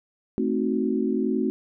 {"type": "chord", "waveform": "sine", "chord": "A diminished seventh", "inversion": "none", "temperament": "equal", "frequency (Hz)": [220, 261.6, 311.1, 370], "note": ["A3", "C4", "Eb4", "Gb4"], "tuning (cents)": [0, 0, 0, 0], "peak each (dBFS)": [-26, -26, -30, -27], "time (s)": [0.38, 1.5], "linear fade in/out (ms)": 0, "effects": []}